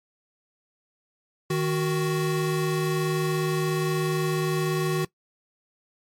square tone pair together, 155.9 / 370.8 Hz, D#3 / F#4, +4 / +4 cents, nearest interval octave + minor third, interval 1500 cents, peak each -26 dBFS, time 1.5-5.05 s, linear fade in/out 5 ms, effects noise-tail reverb RT60 0.1 s tail -20 dB re dry + MP3 64 kbps

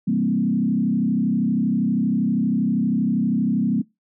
sine tone with frequency modulation, 217 Hz, A3, 24 cents flat, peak -17 dBFS, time 0.07-3.82 s, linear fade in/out 10 ms, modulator 32.6 Hz, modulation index 1.5, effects noise-tail reverb RT60 0.2 s tail -22 dB re dry

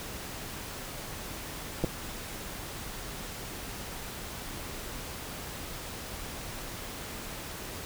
clicks, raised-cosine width 2 ms, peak -14 / -15 dBFS, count 2, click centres 1.839 / 1.845 s, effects pink hiss -40 dBFS RMS until 7.85 s

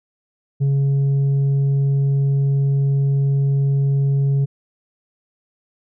sine tone with tanh clipping, 138.59 Hz, C#3, in tune, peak -15 dBFS, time 0.6-4.46 s, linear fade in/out 20 ms, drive 3 dB, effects none

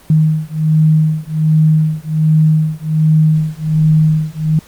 sine beating tone pair, 155.56 / 156.86 Hz, D#3 / D#3, 0 / +14 cents, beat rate 1.3 Hz, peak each -12 dBFS, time 0.1-4.59 s, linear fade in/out 2 ms, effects pink hiss -43 dBFS RMS until 4.67 s + Opus 24 kbps

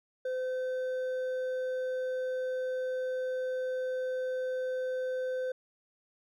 triangle tone with hard clipping, 512 Hz, C5, 38 cents flat, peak -32 dBFS, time 0.25-5.52 s, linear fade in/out 5 ms, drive 8 dB, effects none

